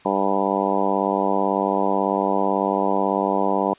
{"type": "harmonic tone", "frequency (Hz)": 98.1, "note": "G2", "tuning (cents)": 2, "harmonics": [2, 3, 4, 5, 6, 7, 8, 9, 10], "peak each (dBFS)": [-27, -27, -27, -27, -27, -27, -27, -27, -27], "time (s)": [0.05, 3.74], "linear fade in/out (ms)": 5, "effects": ["white hiss -51 dBFS RMS until 3.78 s", "resampled to 8000 Hz"]}